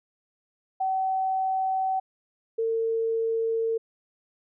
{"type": "tone pair in turn", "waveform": "sine", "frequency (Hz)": [761, 452.5], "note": ["F#5", "A4"], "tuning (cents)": [48, 48], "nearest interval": "major sixth", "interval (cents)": 900, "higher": "first", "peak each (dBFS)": -23, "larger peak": "neither", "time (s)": [[0.8, 2], [2.58, 3.78]], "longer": "neither", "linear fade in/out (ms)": 10, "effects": []}